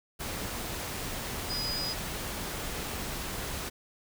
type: tone in noise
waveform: sine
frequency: 4952 Hz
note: D#8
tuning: 9 cents flat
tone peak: -32 dBFS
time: 1.49-1.94 s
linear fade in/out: 20 ms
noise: pink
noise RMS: -36 dBFS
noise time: 0.19-3.7 s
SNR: +1 dB
effects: none